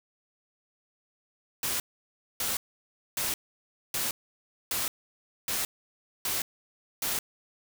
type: noise bursts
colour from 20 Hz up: white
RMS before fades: -30 dBFS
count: 8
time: 1.63-7.19 s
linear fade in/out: 2 ms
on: 170 ms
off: 600 ms
effects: none